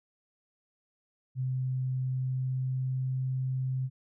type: tone with pitch glide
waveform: sine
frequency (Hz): 129.3 to 130.27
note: C3 to C3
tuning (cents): -20 to -7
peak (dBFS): -28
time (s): 1.35-3.9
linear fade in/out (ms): 50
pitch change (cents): +13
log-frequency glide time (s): 2.03-3.23
effects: none